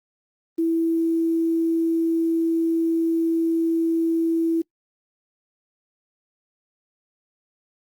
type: tone with quantisation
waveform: sine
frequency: 329.6 Hz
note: E4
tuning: in tune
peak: -18 dBFS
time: 0.58-4.62 s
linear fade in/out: 10 ms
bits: 8
effects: noise-tail reverb RT60 0.1 s tail -25 dB re dry + Opus 32 kbps